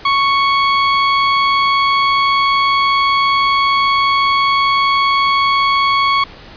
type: tone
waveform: sawtooth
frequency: 1108.7 Hz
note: C#6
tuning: in tune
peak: -7 dBFS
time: 0.05-6.24 s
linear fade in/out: 5 ms
effects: pink hiss -37 dBFS RMS until 6.56 s + resampled to 11025 Hz